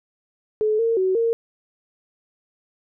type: tone with pitch steps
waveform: sine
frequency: 429.5 / 457.8 / 375.4 / 460.4 Hz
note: A4 / A#4 / F#4 / A#4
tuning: -42 / -31 / +25 / -22 cents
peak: -17 dBFS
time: 0.61-1.33 s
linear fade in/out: 0 ms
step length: 180 ms
effects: none